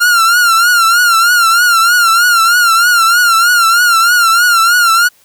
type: tone with vibrato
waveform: 45% pulse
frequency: 1393 Hz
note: F6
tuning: 5 cents flat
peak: -6 dBFS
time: 0-5.09 s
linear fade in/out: 20 ms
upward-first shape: triangle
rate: 3.2 Hz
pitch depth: 99 cents each way
effects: white hiss -49 dBFS RMS until 5.24 s